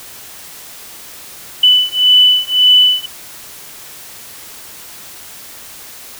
sine beating tone pair, 2990 / 2991.8 Hz, F#7 / F#7, +17 / +19 cents, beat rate 1.8 Hz, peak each -10 dBFS, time 1.63-3.06 s, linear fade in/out 5 ms, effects white hiss -34 dBFS RMS until 6.19 s

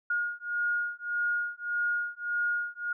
sine beating tone pair, 1430 / 1431.7 Hz, F6 / F6, +41 / +43 cents, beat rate 1.7 Hz, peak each -31 dBFS, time 0.1-2.93 s, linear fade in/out 5 ms, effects none

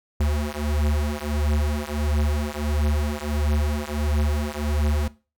square beating tone pair, 73.42 / 74.92 Hz, D2 / D2, 0 / +35 cents, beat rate 1.5 Hz, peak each -25 dBFS, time 0.2-5.08 s, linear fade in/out 5 ms, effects noise-tail reverb RT60 0.3 s tail -18 dB re dry

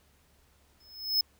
square tone with exponential growth, 5190 Hz, E8, 28 cents flat, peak -21 dBFS, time 0.8-1.21 s, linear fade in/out 5 ms, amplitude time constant 88 ms, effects added 71 Hz sine -66 dBFS peak until 1.39 s + pink hiss -66 dBFS RMS until 1.39 s

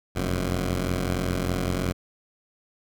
10% pulse tone pair together, 43.18 / 91.5 Hz, F1 / F#2, -19 / -19 cents, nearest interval octave + minor second, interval 1300 cents, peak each -19 dBFS, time 0.15-1.93 s, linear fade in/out 20 ms, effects none

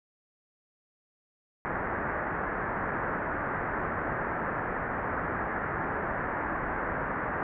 white low-pass noise, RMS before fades -32 dBFS, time 1.65-7.43 s, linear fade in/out 0 ms, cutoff 1800 Hz, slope 48 dB/octave, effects none

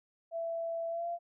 sine tone with pitch glide, 666 to 686.7 Hz, E5 to F5, +18 to -29 cents, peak -33 dBFS, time 0.31-1.19 s, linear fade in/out 50 ms, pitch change +53 cents, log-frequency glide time 0.89-1.08 s, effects none

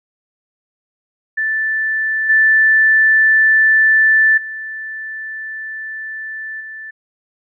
sine tone with level steps, 1760 Hz, A6, in tune, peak -15 / -8 / -24 / -28 dBFS, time 1.37-6.91 s, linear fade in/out 10 ms, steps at 2.29 / 4.37 / 6.6 s, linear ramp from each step 10 ms, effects none

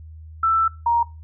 sine tone pair in turn, 1328 / 939 Hz, E6 / A#5, +12 / +12 cents, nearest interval tritone, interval 600 cents, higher first, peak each -15 dBFS, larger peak neither, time 0.43-0.68 / 0.86-1.03 s, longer first, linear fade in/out 5 ms, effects noise-tail reverb RT60 0.3 s tail -22 dB re dry + added 79 Hz sine -37 dBFS peak until 1.23 s

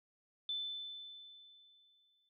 sine tone with exponential decay, 3520 Hz, A7, in tune, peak -35 dBFS, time 0.49-2.29 s, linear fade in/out 2 ms, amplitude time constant 390 ms, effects none

